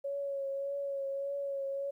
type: tone with vibrato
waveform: sine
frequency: 555 Hz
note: C#5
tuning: 2 cents sharp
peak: -33 dBFS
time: 0.04-1.91 s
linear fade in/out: 10 ms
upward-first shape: triangle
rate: 1.7 Hz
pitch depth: 29 cents each way
effects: 12-bit